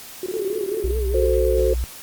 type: tone bursts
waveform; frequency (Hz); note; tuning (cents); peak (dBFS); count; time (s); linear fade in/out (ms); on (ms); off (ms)
sine; 370; F#4; 0; -23; 13; 0.23-0.91; 2; 32; 22
type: tone with vibrato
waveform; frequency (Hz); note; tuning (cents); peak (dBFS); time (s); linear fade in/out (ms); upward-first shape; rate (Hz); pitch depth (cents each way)
sine; 412.5; G#4; -12; -24; 0.31-1.29; 50; triangle; 4.9; 150
type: tone with pitch glide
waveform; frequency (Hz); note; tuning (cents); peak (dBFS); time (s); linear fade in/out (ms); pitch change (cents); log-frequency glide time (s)
sine; 62.3 to 60.56; B1 to B1; +16 to -33; -20; 0.84-1.84; 0; -49; 1.08-1.51
type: chord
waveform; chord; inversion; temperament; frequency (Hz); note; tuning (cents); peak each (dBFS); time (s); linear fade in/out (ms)
sine; F# diminished; none; equal; 370 / 440 / 523.3; F#4 / A4 / C5; 0 / 0 / 0; -21; 1.14-1.74; 5
effects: white hiss -39 dBFS RMS until 2.02 s + Opus 48 kbps